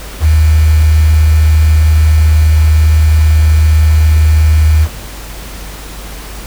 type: tone with quantisation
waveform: sine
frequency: 77.78 Hz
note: D#2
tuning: in tune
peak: -4 dBFS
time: 0.2-4.88 s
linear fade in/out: 50 ms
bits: 4
effects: added 50 Hz sine -26 dBFS peak until 6.46 s + pink hiss -29 dBFS RMS until 6.46 s